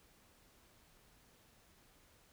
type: silence
effects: pink hiss -67 dBFS RMS until 2.32 s